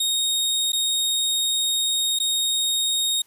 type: tone with dropouts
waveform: sawtooth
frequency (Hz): 3729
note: A#7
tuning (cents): 0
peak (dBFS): -17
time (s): 0-3.22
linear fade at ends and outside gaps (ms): 5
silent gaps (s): 0.721-0.73 / 2.189-2.199
effects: white hiss -59 dBFS RMS until 3.26 s + resampled to 32000 Hz